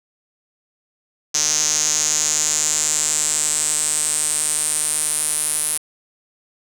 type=tone with band-pass filter sweep; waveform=sawtooth; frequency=151.9 Hz; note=D#3; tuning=41 cents flat; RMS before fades=-20 dBFS; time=1.34-5.78 s; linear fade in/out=10 ms; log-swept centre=6200 to 10000 Hz; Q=6.5; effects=7-bit